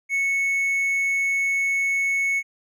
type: tone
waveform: triangle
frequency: 2207 Hz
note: C#7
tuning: 8 cents flat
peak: -18 dBFS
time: 0.09-2.43 s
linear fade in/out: 50 ms
effects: none